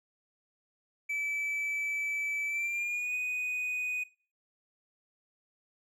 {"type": "tone with pitch glide", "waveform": "triangle", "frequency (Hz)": [2308, 2488], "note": ["D7", "D#7"], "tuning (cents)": [-31, -1], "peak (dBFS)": -29, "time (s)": [1.09, 4.04], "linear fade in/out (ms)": 10, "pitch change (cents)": 130, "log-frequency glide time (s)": [2.46, 3.15], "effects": ["noise-tail reverb RT60 0.4 s tail -20 dB re dry"]}